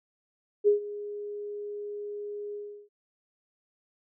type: tone with ADSR envelope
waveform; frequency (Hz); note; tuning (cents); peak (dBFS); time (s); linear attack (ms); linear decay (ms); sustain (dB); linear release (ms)
sine; 412.9; G#4; -10; -16; 0.64-2.89; 35; 120; -18; 350
effects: none